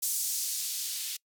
violet noise with band-pass filter sweep, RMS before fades -33 dBFS, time 0.02-1.17 s, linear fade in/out 10 ms, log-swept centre 7300 to 3300 Hz, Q 1.1, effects noise-tail reverb RT60 0.1 s tail -24 dB re dry

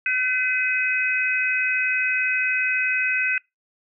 harmonic tone, 507 Hz, B4, 45 cents sharp, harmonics 3 / 4 / 5, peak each -24 / -27 / -22 dBFS, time 0.06-3.38 s, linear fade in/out 2 ms, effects noise-tail reverb RT60 0.2 s tail -25 dB re dry

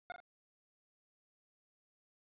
25% pulse tone with echo, 716 Hz, F5, 43 cents sharp, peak -36 dBFS, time 0.1-0.12 s, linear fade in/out 0 ms, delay 41 ms, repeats 2, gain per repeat -7 dB, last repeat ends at 0.202 s, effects resampled to 8000 Hz + 13-bit

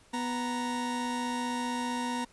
40% pulse tone pair together, 246.9 / 932.2 Hz, B3 / A#5, 0 / 0 cents, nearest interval octave + major seventh, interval 2300 cents, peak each -32 / -33 dBFS, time 0.13-2.25 s, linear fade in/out 10 ms, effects pink hiss -60 dBFS RMS until 2.32 s + resampled to 24000 Hz

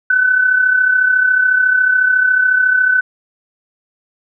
sine tone with amplitude modulation, 1508 Hz, F#6, 32 cents sharp, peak -7 dBFS, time 0.1-3.01 s, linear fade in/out 5 ms, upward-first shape sine, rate 34 Hz, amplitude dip 55%, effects none

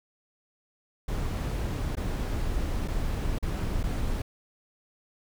brown noise with dropouts, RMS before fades -29 dBFS, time 1.08-4.22 s, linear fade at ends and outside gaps 5 ms, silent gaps 1.954-1.969 / 2.878-2.882 / 3.386-3.426 / 3.831-3.837 s, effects none

